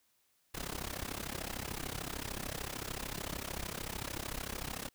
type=noise with amplitude modulation; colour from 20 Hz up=pink; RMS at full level=-37 dBFS; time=0.54-4.89 s; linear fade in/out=10 ms; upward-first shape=sine; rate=33.4 Hz; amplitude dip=90%; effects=white hiss -74 dBFS RMS until 4.94 s